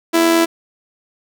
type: tone with amplitude modulation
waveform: sawtooth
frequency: 332.3 Hz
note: E4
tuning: 14 cents sharp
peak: -5 dBFS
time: 0.13-0.46 s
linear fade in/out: 20 ms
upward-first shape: sine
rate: 89.8 Hz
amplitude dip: 45%
effects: none